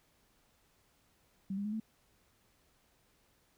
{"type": "tone with pitch steps", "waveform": "sine", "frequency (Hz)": [193.4, 201.8, 210.7, 219.9], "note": ["G3", "G#3", "G#3", "A3"], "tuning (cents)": [-23, -49, 25, -1], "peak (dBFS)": -34, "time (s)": [1.5, 1.8], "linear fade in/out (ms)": 5, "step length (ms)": 75, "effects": ["pink hiss -71 dBFS RMS until 3.57 s"]}